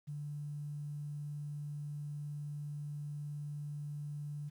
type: tone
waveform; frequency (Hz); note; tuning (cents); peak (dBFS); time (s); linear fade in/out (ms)
sine; 146.83; D3; 0; -39; 0.07-4.5; 20
effects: 11-bit